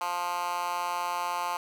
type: tone with high-pass filter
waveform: 10% pulse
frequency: 175.8 Hz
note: F3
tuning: 12 cents sharp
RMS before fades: -31 dBFS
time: 0.01-1.57 s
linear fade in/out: 2 ms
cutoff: 940 Hz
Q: 2.9
effects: none